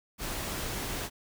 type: noise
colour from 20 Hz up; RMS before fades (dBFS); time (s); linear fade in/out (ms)
pink; -35; 0.18-1.1; 50
effects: none